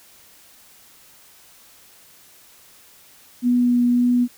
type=tone with vibrato; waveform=sine; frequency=243.9 Hz; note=B3; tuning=21 cents flat; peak=-14 dBFS; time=3.42-4.28 s; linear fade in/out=50 ms; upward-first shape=triangle; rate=1.8 Hz; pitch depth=11 cents each way; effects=white hiss -50 dBFS RMS until 4.37 s